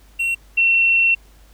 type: tone pair in turn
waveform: triangle / sine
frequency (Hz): 2728 / 2714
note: F7 / E7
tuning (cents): -41 / +50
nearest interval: unison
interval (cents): 9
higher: first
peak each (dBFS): -16 / -12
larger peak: second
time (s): 0.19-0.35 / 0.57-1.15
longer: second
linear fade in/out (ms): 10
effects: added 50 Hz sine -46 dBFS peak until 1.53 s + pink hiss -54 dBFS RMS until 1.53 s